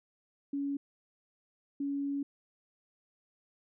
sine tone bursts at uneven times, 281.1 Hz, C#4, 24 cents sharp, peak -31 dBFS, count 2, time 0.53-0.77 / 1.8-2.23 s, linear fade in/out 5 ms, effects none

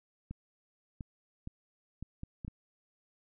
clicks, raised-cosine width 5 ms, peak -28 dBFS, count 7, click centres 0.31 / 1.008 / 1.474 / 2.026 / 2.234 / 2.448 / 2.48 s, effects none

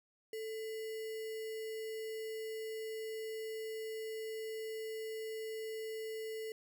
sine tone with sample-and-hold, 440.4 Hz, A4, 2 cents sharp, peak -39 dBFS, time 0.33-6.52 s, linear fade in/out 2 ms, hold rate 2450 Hz, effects none

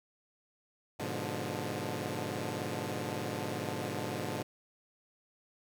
10% pulse chord, G# diminished seventh, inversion none, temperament equal with one note detuned, 103.83 / 123.47 / 146.83 / 176.85 Hz, G#2 / B2 / D3 / F3, 0 / 0 / 0 / +22 cents, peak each -31 / -32 / -32 / -34 dBFS, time 0.99-4.43 s, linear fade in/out 10 ms, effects none

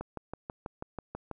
click train, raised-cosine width 1 ms, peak -23 dBFS, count 9, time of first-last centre 0.01-1.313 s, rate 6.14 Hz, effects none

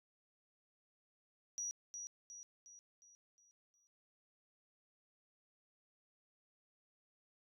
sine tone with echo, 5800 Hz, F#8, 35 cents flat, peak -38 dBFS, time 1.58-1.71 s, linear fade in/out 0 ms, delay 360 ms, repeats 6, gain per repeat -6 dB, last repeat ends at 3.87 s, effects tanh soft clip ceiling -34 dBFS

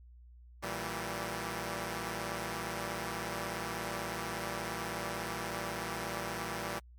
5% pulse chord, E diminished, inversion second, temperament equal with one note detuned, 116.54 / 164.81 / 193.63 Hz, Bb2 / E3 / G3, 0 / 0 / -21 cents, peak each -29 dBFS, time 0.62-6.8 s, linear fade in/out 20 ms, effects added 60 Hz sine -52 dBFS peak until 6.98 s + MP3 96 kbps

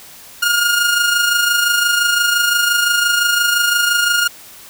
sawtooth tone with amplitude modulation, 1421 Hz, F6, 30 cents sharp, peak -7 dBFS, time 0.42-4.28 s, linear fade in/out 10 ms, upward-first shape sine, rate 25.8 Hz, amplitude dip 45%, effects white hiss -39 dBFS RMS until 4.69 s

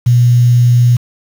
sine tone with quantisation, 121.5 Hz, B2, 28 cents flat, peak -5 dBFS, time 0.06-0.97 s, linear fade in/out 10 ms, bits 5, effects none

